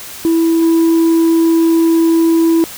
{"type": "tone with level steps", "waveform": "sine", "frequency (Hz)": 329.6, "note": "E4", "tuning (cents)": 0, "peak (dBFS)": [-7, -5], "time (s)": [0.25, 2.64], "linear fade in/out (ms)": 0, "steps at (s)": 0.62, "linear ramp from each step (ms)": 5, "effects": ["tanh soft clip ceiling -7 dBFS", "white hiss -30 dBFS RMS until 2.77 s"]}